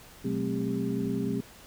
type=tone cluster; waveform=sine; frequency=123.9 / 186.7 / 216.7 / 263.4 / 400.3 Hz; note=B2 / F#3 / A3 / C4 / G4; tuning=+6 / +16 / -26 / +12 / +36 cents; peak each=-36 / -33 / -33 / -32 / -35 dBFS; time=0.24-1.41 s; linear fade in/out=10 ms; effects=pink hiss -51 dBFS RMS until 1.66 s